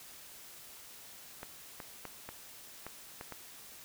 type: clicks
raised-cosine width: 0.5 ms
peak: -27 dBFS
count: 7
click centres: 1.431 / 1.802 / 2.053 / 2.29 / 2.866 / 3.211 / 3.323 s
effects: white hiss -52 dBFS RMS until 3.84 s